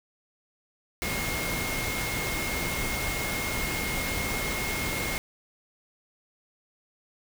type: tone in noise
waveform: sine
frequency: 2148 Hz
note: C7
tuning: 45 cents sharp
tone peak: -33 dBFS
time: 1.02-5.18 s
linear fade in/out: 0 ms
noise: pink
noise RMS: -31 dBFS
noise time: 1.02-5.18 s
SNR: -5 dB
effects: none